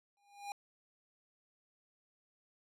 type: tone with exponential growth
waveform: square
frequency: 810 Hz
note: G#5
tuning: 43 cents flat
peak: -38 dBFS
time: 0.17-0.52 s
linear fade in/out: 1 ms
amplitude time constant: 74 ms
effects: low-pass 12000 Hz 12 dB/octave